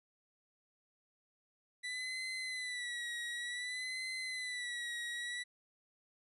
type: tone with vibrato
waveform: 30% pulse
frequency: 1975.5 Hz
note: B6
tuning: in tune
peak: -36 dBFS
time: 1.83-5.44 s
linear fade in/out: 20 ms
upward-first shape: sine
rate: 0.55 Hz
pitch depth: 65 cents each way
effects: resampled to 24000 Hz

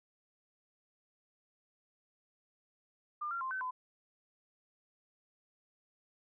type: tone with pitch steps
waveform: sine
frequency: 1201 / 1378 / 1049 / 1527 / 1014 Hz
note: D6 / F6 / C6 / G6 / B5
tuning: +38 / -24 / +4 / -46 / +45 cents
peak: -35 dBFS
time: 3.21-3.71 s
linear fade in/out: 10 ms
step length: 100 ms
effects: none

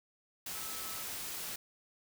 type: tone in noise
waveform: sine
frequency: 1300 Hz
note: E6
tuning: 24 cents flat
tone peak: -50 dBFS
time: 0.55-1.03 s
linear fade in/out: 5 ms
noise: white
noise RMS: -41 dBFS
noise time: 0.46-1.56 s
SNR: -12 dB
effects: none

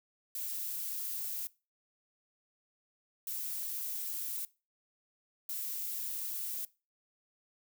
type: noise bursts at uneven times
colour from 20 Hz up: violet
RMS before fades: -38 dBFS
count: 3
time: 0.35-1.47 / 3.27-4.45 / 5.49-6.65 s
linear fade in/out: 2 ms
effects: noise-tail reverb RT60 0.3 s tail -21 dB re dry

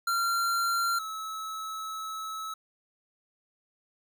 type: tone pair in turn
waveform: square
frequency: 1375 / 1297.8 Hz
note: F6 / E6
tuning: -27 / -27 cents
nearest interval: minor second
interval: 100 cents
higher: first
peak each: -26 / -35 dBFS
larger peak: first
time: 0.07-0.99 / 0.99-2.54 s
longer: second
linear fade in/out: 5 ms
effects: none

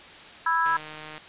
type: harmonic tone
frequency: 329.6 Hz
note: E4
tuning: in tune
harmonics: 3 / 4 / 5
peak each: -24 / -25 / -26 dBFS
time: 0.46-0.77 s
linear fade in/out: 5 ms
type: click train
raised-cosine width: 0.3 ms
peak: -24 dBFS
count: 81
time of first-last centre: 0.66-1.179 s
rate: 154 Hz
effects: white hiss -45 dBFS RMS until 1.28 s + resampled to 8000 Hz

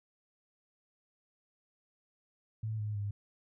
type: tone with pitch steps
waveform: sine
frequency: 109.7 / 105.78 / 102 Hz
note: A2 / G#2 / G#2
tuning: -5 / +32 / -31 cents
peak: -33 dBFS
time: 2.63-3.11 s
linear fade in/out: 5 ms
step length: 160 ms
effects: none

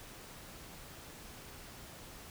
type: silence
effects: pink hiss -51 dBFS RMS until 2.3 s

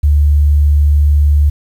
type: tone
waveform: sine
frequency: 73.2 Hz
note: D2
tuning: 5 cents flat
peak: -6 dBFS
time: 0.03-1.5 s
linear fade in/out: 10 ms
effects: 7-bit

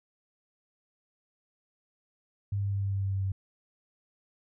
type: tone with pitch steps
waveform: sine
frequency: 100.3 / 99.72 / 99.15 / 98.58 / 98.01 / 97.44 / 96.88 / 96.33 Hz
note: G2 / G2 / G2 / G2 / G2 / G2 / G2 / G2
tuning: +40 / +30 / +20 / +10 / 0 / -10 / -20 / -30 cents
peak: -27 dBFS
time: 2.52-3.32 s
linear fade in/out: 5 ms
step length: 100 ms
effects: none

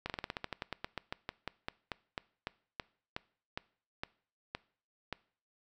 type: slowing click train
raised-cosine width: 0.3 ms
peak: -20 dBFS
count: 26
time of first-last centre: 0.06-5.127 s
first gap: 38 ms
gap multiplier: 1.12
effects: noise-tail reverb RT60 0.5 s tail -22 dB re dry

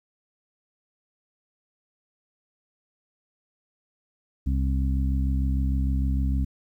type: harmonic tone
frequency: 66.6 Hz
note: C2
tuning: 31 cents sharp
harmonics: 1 / 2 / 3 / 4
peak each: -22 / -31 / -33 / -33 dBFS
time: 4.46-6.45 s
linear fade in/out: 10 ms
effects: 10-bit

